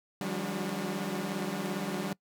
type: tone cluster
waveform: sawtooth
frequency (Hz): 157.4 / 182.5 / 199.8 / 290.9 / 361.3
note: D#3 / F#3 / G3 / D4 / F#4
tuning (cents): +20 / -24 / +33 / -16 / -41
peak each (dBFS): -38 / -33 / -32 / -36 / -38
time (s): 0.21-2.13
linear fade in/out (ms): 2
effects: noise-tail reverb RT60 0.1 s tail -23 dB re dry